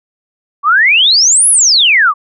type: exponential two-way sweep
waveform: sine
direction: up then down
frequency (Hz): 1100 to 11175 to 1100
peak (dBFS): -5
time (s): 0.63-2.14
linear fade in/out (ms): 50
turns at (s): 1.49
effects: none